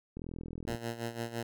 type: click train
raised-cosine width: 3 ms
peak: -28 dBFS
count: 25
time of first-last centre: 0.17-0.748 s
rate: 41.5 Hz
type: tone with tremolo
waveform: 10% pulse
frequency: 116.54 Hz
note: A#2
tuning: in tune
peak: -25 dBFS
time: 0.67-1.43 s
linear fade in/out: 5 ms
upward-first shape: sine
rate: 5.9 Hz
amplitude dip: 75%
effects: none